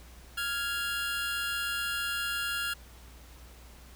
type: tone pair together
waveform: 25% pulse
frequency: 1396.9 / 1661.2 Hz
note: F6 / G#6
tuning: 0 / 0 cents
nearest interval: minor third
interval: 300 cents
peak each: -28 / -32 dBFS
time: 0.37-2.74 s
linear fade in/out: 10 ms
effects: added 60 Hz sine -50 dBFS peak until 3.95 s + pink hiss -55 dBFS RMS until 3.95 s

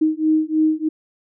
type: beating tone pair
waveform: sine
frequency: 311.1 / 314.3 Hz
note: D#4 / D#4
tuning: 0 / +18 cents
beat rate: 3.2 Hz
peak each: -18 dBFS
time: 0.01-0.89 s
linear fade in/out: 10 ms
effects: none

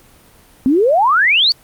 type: exponential sweep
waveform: sine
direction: up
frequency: 246.9 to 4677 Hz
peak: -9 dBFS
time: 0.66-1.52 s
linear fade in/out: 0 ms
effects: pink hiss -47 dBFS RMS until 1.63 s + Opus 32 kbps

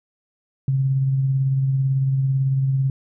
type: tone with tremolo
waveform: sine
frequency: 134.5 Hz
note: C3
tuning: 48 cents sharp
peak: -15 dBFS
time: 0.68-2.9 s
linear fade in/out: 2 ms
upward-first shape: triangle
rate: 18 Hz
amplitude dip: 35%
effects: none

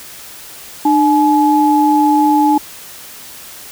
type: tone pair together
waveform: sine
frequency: 300.5 / 850 Hz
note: D4 / G#5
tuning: +40 / +40 cents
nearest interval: octave + tritone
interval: 1800 cents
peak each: -11 dBFS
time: 0.85-2.58 s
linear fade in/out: 5 ms
effects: white hiss -34 dBFS RMS until 3.71 s

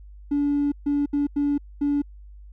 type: tone bursts at uneven times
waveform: triangle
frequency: 287.4 Hz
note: D4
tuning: 37 cents flat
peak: -16 dBFS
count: 5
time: 0.31-0.72 / 0.86-1.06 / 1.13-1.27 / 1.36-1.58 / 1.81-2.02 s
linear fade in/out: 10 ms
effects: tanh soft clip ceiling -16 dBFS + added 50 Hz sine -41 dBFS peak until 2.52 s

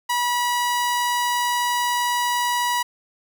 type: tone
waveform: sawtooth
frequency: 971 Hz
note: B5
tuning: 30 cents flat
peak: -16 dBFS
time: 0.09-2.83 s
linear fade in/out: 10 ms
effects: none

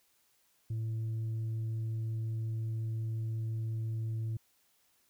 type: tone with tanh clipping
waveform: sine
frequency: 111.8 Hz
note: A2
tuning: 28 cents sharp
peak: -33 dBFS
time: 0.7-4.37 s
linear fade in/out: 5 ms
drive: 2 dB
effects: white hiss -71 dBFS RMS until 5.09 s

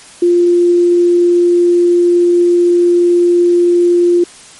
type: tone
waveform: sine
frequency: 349.2 Hz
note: F4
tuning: in tune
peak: -6 dBFS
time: 0.22-4.24 s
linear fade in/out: 5 ms
effects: white hiss -37 dBFS RMS until 4.59 s + MP3 48 kbps

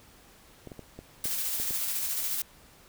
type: clicks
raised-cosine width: 2 ms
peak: -28 dBFS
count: 7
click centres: 0.673 / 0.718 / 0.793 / 0.99 / 1.256 / 1.6 / 1.708 s
type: noise with tremolo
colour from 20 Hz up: blue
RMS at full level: -30 dBFS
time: 1.24-2.42 s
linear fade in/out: 2 ms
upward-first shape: square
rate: 14 Hz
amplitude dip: 25%
effects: pink hiss -56 dBFS RMS until 2.88 s

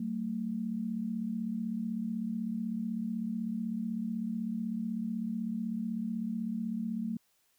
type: tone pair together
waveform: sine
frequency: 190.1 / 226.1 Hz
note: F#3 / A3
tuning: +47 / +47 cents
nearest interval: minor third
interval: 300 cents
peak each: -37 / -33 dBFS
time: 0-7.17 s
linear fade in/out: 5 ms
effects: white hiss -72 dBFS RMS until 7.58 s

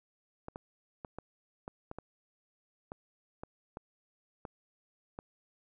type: clicks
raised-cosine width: 1 ms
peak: -27 dBFS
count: 12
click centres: 0.484 / 0.559 / 1.048 / 1.186 / 1.679 / 1.914 / 1.986 / 2.919 / 3.435 / 3.771 / 4.452 / 5.189 s
effects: none

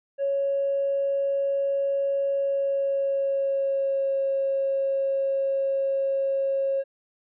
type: tone with pitch glide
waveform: triangle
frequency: 554.4 to 544.6 Hz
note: C#5 to C#5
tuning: 0 to -31 cents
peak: -18 dBFS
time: 0.18-6.84 s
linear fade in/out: 50 ms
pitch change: -31 cents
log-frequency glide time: 2.33-4.2 s
effects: tanh soft clip ceiling -20 dBFS + resampled to 8000 Hz

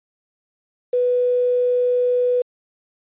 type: tone with quantisation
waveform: sine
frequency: 493.9 Hz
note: B4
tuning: in tune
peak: -15 dBFS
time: 0.93-2.42 s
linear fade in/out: 5 ms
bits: 7
effects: resampled to 8000 Hz

